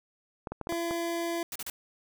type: clicks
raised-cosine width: 1 ms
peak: -21 dBFS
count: 6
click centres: 0.472 / 0.52 / 0.613 / 0.671 / 0.724 / 0.91 s
type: tone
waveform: 25% pulse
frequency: 338.4 Hz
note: E4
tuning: 45 cents sharp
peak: -26 dBFS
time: 0.69-1.43 s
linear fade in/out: 2 ms
type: noise bursts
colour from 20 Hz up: white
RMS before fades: -37 dBFS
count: 3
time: 1.52-1.7 s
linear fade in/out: 2 ms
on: 36 ms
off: 36 ms
effects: none